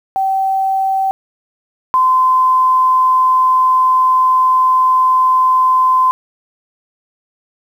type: tone pair in turn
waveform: sine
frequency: 771 / 1029.2 Hz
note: G5 / C6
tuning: -29 / -29 cents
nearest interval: perfect fourth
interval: 500 cents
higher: second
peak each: -12 / -8 dBFS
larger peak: second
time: 0.16-1.11 / 1.94-6.11 s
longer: second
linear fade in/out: 0 ms
effects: 7-bit